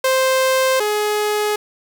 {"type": "tone pair in turn", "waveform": "sawtooth", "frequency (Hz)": [523.3, 420.3], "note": ["C5", "G#4"], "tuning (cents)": [0, 21], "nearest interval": "major third", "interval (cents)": 379, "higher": "first", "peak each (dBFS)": [-10, -13], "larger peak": "first", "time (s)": [[0.04, 0.8], [0.8, 1.56]], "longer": "neither", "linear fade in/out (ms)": 5, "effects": ["7-bit"]}